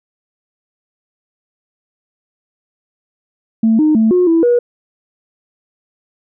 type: tone with pitch steps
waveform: sine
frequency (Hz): 223.5 / 307.4 / 221.6 / 360.6 / 330 / 482.3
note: A3 / D#4 / A3 / F#4 / E4 / B4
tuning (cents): +27 / -21 / +13 / -45 / +2 / -41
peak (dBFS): -7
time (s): 3.63-4.59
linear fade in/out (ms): 5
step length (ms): 160
effects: tanh soft clip ceiling -4 dBFS